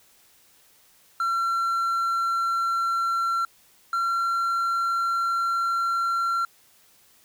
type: tone pair in turn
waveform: triangle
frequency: 1360 / 1366.2 Hz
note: F6 / F6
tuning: -46 / -38 cents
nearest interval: unison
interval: 8 cents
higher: second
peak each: -20 dBFS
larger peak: neither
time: 1.2-3.45 / 3.93-6.45 s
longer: second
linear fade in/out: 2 ms
effects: white hiss -58 dBFS RMS until 7.24 s